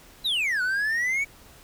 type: exponential two-way sweep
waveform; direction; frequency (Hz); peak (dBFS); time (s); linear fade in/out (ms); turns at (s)
triangle; down then up; 4064 to 1453 to 2279; -21; 0.24-1.25; 20; 0.62
effects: pink hiss -51 dBFS RMS until 1.63 s